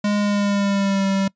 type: tone with pitch glide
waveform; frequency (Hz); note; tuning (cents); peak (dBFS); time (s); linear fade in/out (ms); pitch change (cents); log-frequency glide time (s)
square; 206.3 to 194.72; G#3 to G3; -11 to -11; -18; 0.04-1.28; 5; -100; 0.18-1.06
effects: noise-tail reverb RT60 0.1 s tail -23 dB re dry + resampled to 16000 Hz